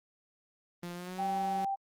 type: tone with pitch glide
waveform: sawtooth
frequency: 174.61 to 189.32 Hz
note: F3 to F#3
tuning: 0 to +40 cents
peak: -34 dBFS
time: 0.83-1.65 s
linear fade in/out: 2 ms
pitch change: +140 cents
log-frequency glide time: 0.94-1.24 s
type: tone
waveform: sine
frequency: 784 Hz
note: G5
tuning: in tune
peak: -30 dBFS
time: 1.18-1.76 s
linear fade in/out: 20 ms
effects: Opus 24 kbps